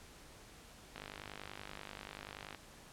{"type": "click train", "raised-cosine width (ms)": 0.3, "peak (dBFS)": -29, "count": 81, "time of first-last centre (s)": [0.96, 2.547], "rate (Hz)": 50.4, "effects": ["pink hiss -57 dBFS RMS until 2.92 s", "low-pass 11000 Hz 12 dB/octave"]}